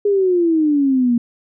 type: exponential sweep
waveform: sine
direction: down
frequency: 414.7 to 233.1 Hz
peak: -12 dBFS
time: 0.05-1.18 s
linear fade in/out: 5 ms
effects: none